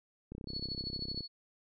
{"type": "click train", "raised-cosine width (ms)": 3, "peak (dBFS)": -30, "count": 30, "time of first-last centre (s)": [0.32, 1.207], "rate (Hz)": 32.7}
{"type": "tone with tremolo", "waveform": "sine", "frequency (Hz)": 4400, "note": "C#8", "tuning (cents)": -14, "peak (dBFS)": -34, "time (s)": [0.47, 1.28], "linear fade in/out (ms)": 50, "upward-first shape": "triangle", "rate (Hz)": 13, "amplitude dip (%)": 85}
{"effects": []}